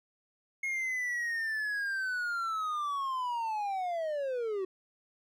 triangle linear sweep, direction down, 2163 to 367.7 Hz, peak -29 dBFS, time 0.63-4.65 s, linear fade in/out 5 ms, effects none

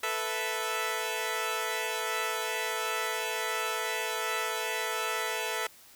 10% pulse chord, A suspended second, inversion none, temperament equal, 440 / 493.9 / 659.3 Hz, A4 / B4 / E5, 0 / 0 / 0 cents, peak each -25 / -27 / -27 dBFS, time 0.03-5.67 s, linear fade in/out 5 ms, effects white hiss -55 dBFS RMS until 5.95 s

